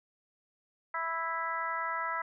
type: harmonic tone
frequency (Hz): 329.6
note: E4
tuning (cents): 0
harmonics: 2 / 3 / 4 / 5 / 6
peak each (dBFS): -43 / -36 / -35 / -40 / -39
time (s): 0.94-2.22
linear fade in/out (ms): 5
effects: none